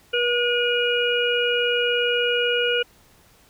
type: harmonic tone with a mistuned harmonic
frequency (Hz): 481.8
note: B4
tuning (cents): -43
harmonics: 1 / 3 / 5 / 6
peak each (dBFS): -22 / -25 / -28 / -24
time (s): 0.13-2.83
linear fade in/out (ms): 10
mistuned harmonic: 5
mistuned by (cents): +16
effects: pink hiss -55 dBFS RMS until 3.49 s